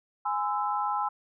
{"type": "chord", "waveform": "sine", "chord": "Ab augmented", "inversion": "none", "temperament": "equal with one note detuned", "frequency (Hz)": [830.6, 1023.2, 1318.5], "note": ["Ab5", "C6", "E6"], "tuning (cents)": [0, -39, 0], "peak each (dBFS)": [-29, -31, -32], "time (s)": [0.25, 1.09], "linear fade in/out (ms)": 10, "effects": []}